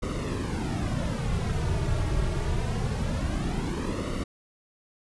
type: noise with flanger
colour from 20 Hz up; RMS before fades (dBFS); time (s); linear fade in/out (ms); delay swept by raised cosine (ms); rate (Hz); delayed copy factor
brown; -28; 0.02-4.24; 10; 1.2 to 4; 0.24; -0.7
effects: resampled to 24000 Hz